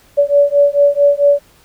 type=beating tone pair; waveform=sine; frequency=570 / 574.5 Hz; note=C#5 / D5; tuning=+48 / -38 cents; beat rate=4.5 Hz; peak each=-11 dBFS; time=0.17-1.4 s; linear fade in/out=20 ms; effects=pink hiss -49 dBFS RMS until 1.64 s